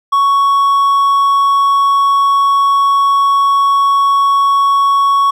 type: tone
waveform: triangle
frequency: 1113 Hz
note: C#6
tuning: 7 cents sharp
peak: -6 dBFS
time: 0.12-5.31 s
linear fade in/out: 10 ms
effects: none